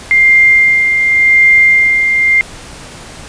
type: tone with tremolo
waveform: sine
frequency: 2100 Hz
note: C7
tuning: 6 cents sharp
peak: -3 dBFS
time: 0.11-2.41 s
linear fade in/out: 0 ms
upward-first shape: sine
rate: 0.89 Hz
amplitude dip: 45%
effects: pink hiss -31 dBFS RMS until 3.28 s + resampled to 22050 Hz